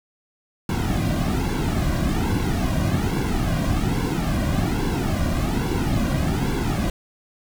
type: noise with flanger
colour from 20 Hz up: brown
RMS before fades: -22 dBFS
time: 0.69-6.9 s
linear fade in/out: 2 ms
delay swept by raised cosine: 1.6 to 2.32 ms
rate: 1.2 Hz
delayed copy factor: -0.75
effects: none